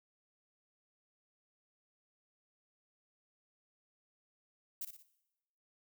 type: noise with echo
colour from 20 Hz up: violet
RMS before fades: -40 dBFS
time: 4.81-4.85 s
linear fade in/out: 5 ms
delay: 59 ms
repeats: 3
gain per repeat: -7 dB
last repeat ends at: 5.027 s
effects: noise-tail reverb RT60 0.9 s tail -17 dB re dry